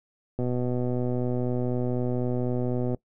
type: click train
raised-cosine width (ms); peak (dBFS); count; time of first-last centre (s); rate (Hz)
2; -16; 318; 0.39-2.946; 124
effects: noise-tail reverb RT60 0.1 s tail -21 dB re dry